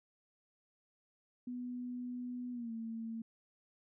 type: tone with pitch glide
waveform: sine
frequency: 246.9 to 226.4 Hz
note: B3 to A3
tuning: 0 to +50 cents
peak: -39 dBFS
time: 1.47-3.22 s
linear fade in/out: 5 ms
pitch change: -150 cents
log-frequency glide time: 2.52-2.72 s
effects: none